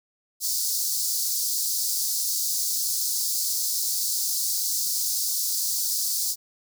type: high-pass noise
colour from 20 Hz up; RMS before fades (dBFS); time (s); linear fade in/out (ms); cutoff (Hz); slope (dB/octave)
pink; -26; 0.4-6.36; 50; 4500; 48
effects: none